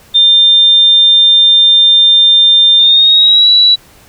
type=tone with pitch glide; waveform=sine; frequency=3600 to 3926 Hz; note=A7 to B7; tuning=+39 to -11 cents; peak=-3 dBFS; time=0.14-3.76 s; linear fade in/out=20 ms; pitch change=+150 cents; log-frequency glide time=2.78-3.5 s; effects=pink hiss -42 dBFS RMS until 4.08 s